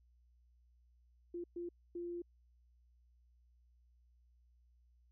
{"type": "tone bursts at uneven times", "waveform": "sine", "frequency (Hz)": 347.1, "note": "F4", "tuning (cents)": -11, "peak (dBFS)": -40, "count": 3, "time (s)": [[1.34, 1.44], [1.56, 1.69], [1.95, 2.22]], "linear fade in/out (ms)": 5, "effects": ["added 60 Hz sine -66 dBFS peak until 5.11 s"]}